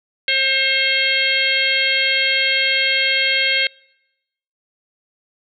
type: harmonic tone with a mistuned harmonic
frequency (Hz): 537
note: C5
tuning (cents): +45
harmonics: 1 / 3 / 4 / 5 / 6 / 7 / 8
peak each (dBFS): -29 / -24 / -19 / -24 / -20 / -29 / -24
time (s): 0.28-3.67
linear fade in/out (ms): 2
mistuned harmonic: 3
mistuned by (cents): -29
effects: noise-tail reverb RT60 0.9 s tail -26 dB re dry